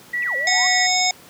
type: tone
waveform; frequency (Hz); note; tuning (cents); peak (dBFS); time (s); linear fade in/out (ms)
sine; 1945; B6; -27; -20; 0.13-0.87; 10
type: exponential two-way sweep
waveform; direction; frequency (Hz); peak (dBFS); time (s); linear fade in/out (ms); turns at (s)
sine; down then up; 2794 to 500 to 1147; -30; 0.22-0.67; 5; 0.36
type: harmonic tone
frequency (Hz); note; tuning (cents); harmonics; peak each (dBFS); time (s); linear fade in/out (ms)
735; F#5; -12; 1 / 3 / 5 / 7 / 9 / 10; -22 / -22 / -26 / -21 / -25 / -28; 0.47-1.11; 2
effects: pink hiss -45 dBFS RMS until 1.29 s + high-pass 150 Hz 12 dB/octave